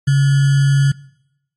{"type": "tone with sample-and-hold", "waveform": "sine", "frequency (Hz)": 138.59, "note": "C#3", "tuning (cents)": 0, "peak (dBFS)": -9, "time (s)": [0.07, 0.92], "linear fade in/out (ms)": 10, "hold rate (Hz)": 1575, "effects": ["noise-tail reverb RT60 0.8 s tail -21 dB re dry", "MP3 48 kbps"]}